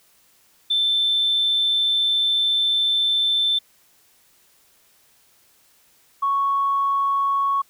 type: tone pair in turn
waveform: sine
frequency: 3543 / 1108.6 Hz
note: A7 / C#6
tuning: +11 / 0 cents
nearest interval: octave + minor sixth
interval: 2011 cents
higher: first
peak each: -16 / -17 dBFS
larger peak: first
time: 0.7-3.59 / 6.22-7.62 s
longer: first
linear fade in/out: 10 ms
effects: tanh soft clip ceiling -12 dBFS + white hiss -58 dBFS RMS until 7.69 s